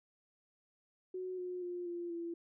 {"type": "tone with pitch steps", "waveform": "sine", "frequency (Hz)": [369.2, 361.4, 353.8, 346.3, 338.9], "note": ["F#4", "F#4", "F4", "F4", "E4"], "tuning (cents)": [-4, -41, 23, -15, 48], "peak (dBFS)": -38, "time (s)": [1.14, 2.34], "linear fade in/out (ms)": 5, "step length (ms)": 240, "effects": []}